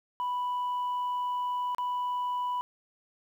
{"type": "tone with dropouts", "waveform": "sine", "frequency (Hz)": 987.8, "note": "B5", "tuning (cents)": 0, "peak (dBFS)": -26, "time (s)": [0.2, 2.61], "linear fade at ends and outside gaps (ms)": 0, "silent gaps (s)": [1.748, 1.783], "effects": ["tanh soft clip ceiling -27 dBFS", "10-bit"]}